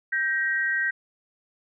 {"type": "tone pair together", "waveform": "sine", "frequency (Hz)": [1568, 1890.7], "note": ["G6", "A#6"], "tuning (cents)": [0, 24], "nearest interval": "minor third", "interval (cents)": 324, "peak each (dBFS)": -25, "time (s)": [0.12, 0.91], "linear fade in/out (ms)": 10, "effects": []}